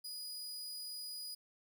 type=tone; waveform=sawtooth; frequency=4929 Hz; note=D#8; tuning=17 cents flat; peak=-40 dBFS; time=0.04-1.35 s; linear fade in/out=10 ms; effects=none